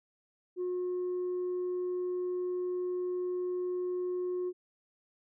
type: tone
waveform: sine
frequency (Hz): 361.2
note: F#4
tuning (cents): -42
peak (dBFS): -29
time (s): 0.56-4.53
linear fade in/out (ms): 50
effects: tanh soft clip ceiling -29 dBFS